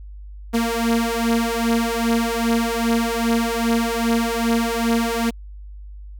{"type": "beating tone pair", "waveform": "sawtooth", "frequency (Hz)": [230, 232.5], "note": ["A#3", "A#3"], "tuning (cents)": [-23, -4], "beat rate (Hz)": 2.5, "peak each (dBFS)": -17, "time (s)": [0.53, 5.31], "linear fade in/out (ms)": 20, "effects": ["added 50 Hz sine -34 dBFS peak until 6.19 s"]}